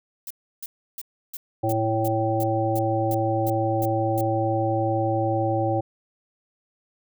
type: noise bursts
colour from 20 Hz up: violet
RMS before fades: -34 dBFS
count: 12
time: 0.27-4.21 s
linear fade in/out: 2 ms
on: 35 ms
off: 320 ms
type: harmonic tone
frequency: 111.1 Hz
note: A2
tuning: 17 cents sharp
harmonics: 1 / 3 / 5 / 7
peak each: -26 / -26 / -26 / -26 dBFS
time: 1.63-5.81 s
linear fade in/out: 10 ms
effects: none